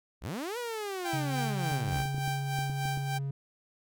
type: linear two-way sweep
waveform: sawtooth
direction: up then down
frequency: 35.2 to 493.9 to 46.48 Hz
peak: -30 dBFS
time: 0.21-2.05 s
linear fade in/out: 50 ms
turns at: 0.58 s
type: tone with tremolo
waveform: sawtooth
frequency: 784 Hz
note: G5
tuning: in tune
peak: -28 dBFS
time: 1.04-3.19 s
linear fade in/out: 20 ms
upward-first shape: sine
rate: 3.4 Hz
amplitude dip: 65%
type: tone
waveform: triangle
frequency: 138 Hz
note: C#3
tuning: 7 cents flat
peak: -29 dBFS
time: 1.13-3.31 s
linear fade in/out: 5 ms
type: clicks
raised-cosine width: 3 ms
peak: -29 dBFS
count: 12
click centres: 1.72 / 1.879 / 1.93 / 1.964 / 2.055 / 2.146 / 2.182 / 2.278 / 2.589 / 2.698 / 2.855 / 2.974 s
effects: none

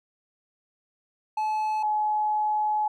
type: tone pair in turn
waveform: triangle / sine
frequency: 861 / 849.6 Hz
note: A5 / G#5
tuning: -38 / +39 cents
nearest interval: unison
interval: 23 cents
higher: first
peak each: -22 dBFS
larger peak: neither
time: 1.37-1.83 / 1.83-2.88 s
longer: second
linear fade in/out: 5 ms
effects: none

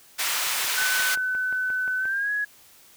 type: high-pass noise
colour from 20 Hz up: pink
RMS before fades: -26 dBFS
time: 0.18-1.16 s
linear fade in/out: 20 ms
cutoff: 1300 Hz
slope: 12 dB/octave
type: click train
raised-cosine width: 0.5 ms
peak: -25 dBFS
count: 10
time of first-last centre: 0.47-2.055 s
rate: 5.68 Hz
type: tone with pitch glide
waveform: sine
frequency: 1509 to 1674.3 Hz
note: F#6 to G#6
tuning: +34 to +14 cents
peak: -23 dBFS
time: 0.77-2.45 s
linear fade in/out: 10 ms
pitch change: +180 cents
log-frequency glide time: 1.98-2.31 s
effects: white hiss -53 dBFS RMS until 2.96 s

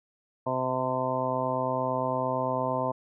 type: harmonic tone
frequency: 128.8 Hz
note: C3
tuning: 27 cents flat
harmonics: 1 / 2 / 3 / 4 / 5 / 6 / 7 / 8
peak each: -36 / -35 / -39 / -33 / -31 / -43 / -32 / -33 dBFS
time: 0.46-2.92 s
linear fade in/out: 10 ms
effects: none

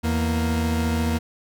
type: tone pair together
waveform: 40% pulse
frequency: 82.6 / 233.6 Hz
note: E2 / A#3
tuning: +4 / +4 cents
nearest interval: octave + tritone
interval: 1800 cents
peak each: -22 / -23 dBFS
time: 0.03-1.19 s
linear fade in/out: 20 ms
effects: none

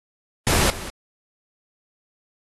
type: noise with echo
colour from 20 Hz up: pink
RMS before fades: -19 dBFS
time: 0.47-0.7 s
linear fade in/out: 0 ms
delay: 200 ms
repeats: 1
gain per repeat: -15 dB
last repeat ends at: 0.9 s
effects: AAC 32 kbps

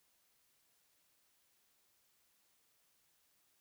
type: silence
effects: white hiss -75 dBFS RMS until 3.6 s

